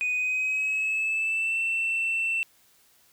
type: tone with pitch glide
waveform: sine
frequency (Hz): 2489 to 2683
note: D#7 to E7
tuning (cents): 0 to +30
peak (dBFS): -22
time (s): 0.01-2.43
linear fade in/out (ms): 0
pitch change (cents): +130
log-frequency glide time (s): 0.14-1.6
effects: tanh soft clip ceiling -22 dBFS + white hiss -61 dBFS RMS until 3.12 s